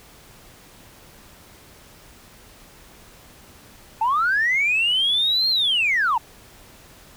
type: linear two-way sweep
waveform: sine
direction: up then down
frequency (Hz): 853 to 4265 to 853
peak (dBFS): -16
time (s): 4.01-6.18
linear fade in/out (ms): 5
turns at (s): 5.49
effects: tanh soft clip ceiling -13 dBFS + pink hiss -48 dBFS RMS until 7.16 s